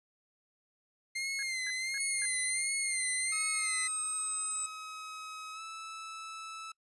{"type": "tone with vibrato", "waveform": "sawtooth", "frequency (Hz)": 2100, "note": "C7", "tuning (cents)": 6, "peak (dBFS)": -30, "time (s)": [1.15, 3.88], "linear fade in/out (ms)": 10, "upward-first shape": "sine", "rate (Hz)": 1.4, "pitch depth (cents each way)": 64}
{"type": "tone bursts", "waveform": "sine", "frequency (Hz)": 1661.2, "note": "G#6", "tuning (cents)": 0, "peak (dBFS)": -40, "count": 4, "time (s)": [1.39, 2.254], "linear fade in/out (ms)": 0, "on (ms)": 36, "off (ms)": 240}
{"type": "linear sweep", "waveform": "sine", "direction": "down", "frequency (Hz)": [9397, 8030], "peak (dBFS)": -33, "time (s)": [2, 4.66], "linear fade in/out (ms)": 2}
{"type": "tone with pitch glide", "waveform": "sawtooth", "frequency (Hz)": [1274, 1311.3], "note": ["D#6", "E6"], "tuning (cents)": [41, -9], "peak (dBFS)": -38, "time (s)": [3.32, 6.72], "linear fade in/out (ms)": 5, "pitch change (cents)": 50, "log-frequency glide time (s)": [5.53, 5.61]}
{"effects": ["noise-tail reverb RT60 0.1 s tail -25 dB re dry", "resampled to 24000 Hz"]}